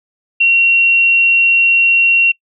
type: tone with frequency modulation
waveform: sine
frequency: 2740 Hz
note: F7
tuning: 34 cents flat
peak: -7 dBFS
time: 0.4-2.32 s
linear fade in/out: 10 ms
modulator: 35.3 Hz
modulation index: 0.23
effects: noise-tail reverb RT60 0.1 s tail -23 dB re dry